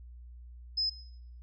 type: tone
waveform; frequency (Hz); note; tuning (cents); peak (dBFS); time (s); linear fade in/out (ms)
sine; 5100; D#8; +42; -27; 0.77-0.9; 10
effects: noise-tail reverb RT60 0.8 s tail -19 dB re dry + added 60 Hz sine -46 dBFS peak until 1.42 s